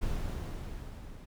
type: noise with level ramp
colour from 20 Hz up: brown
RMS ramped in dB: -32 to -47 dBFS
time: 0.01-1.26 s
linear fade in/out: 20 ms
effects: none